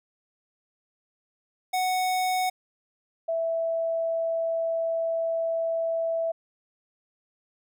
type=tone pair in turn; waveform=square / sine; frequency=740 / 659.3 Hz; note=F#5 / E5; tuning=0 / 0 cents; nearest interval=major second; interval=200 cents; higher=first; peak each=-24 dBFS; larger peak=neither; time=1.73-2.5 / 3.28-6.32 s; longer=second; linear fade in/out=10 ms; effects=none